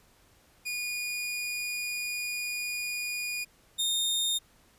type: tone pair in turn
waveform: sawtooth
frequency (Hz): 2446 / 3665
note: D#7 / A#7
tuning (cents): -30 / -30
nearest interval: perfect fifth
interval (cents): 700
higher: second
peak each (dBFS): -28 / -23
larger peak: second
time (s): 0.65-3.45 / 3.78-4.39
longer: first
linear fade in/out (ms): 20
effects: pink hiss -62 dBFS RMS until 4.78 s + resampled to 32000 Hz